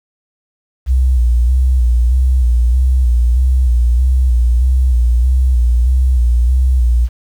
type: tone with vibrato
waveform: sine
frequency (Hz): 61.74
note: B1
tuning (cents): 0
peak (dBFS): -8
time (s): 0.86-7.09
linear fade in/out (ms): 50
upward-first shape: square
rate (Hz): 1.6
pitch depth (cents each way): 61
effects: 7-bit